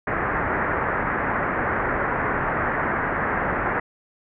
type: low-pass noise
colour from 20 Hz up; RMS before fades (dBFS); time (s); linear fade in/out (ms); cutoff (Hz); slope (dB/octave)
white; -24; 0.07-3.8; 5; 1900; 48
effects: none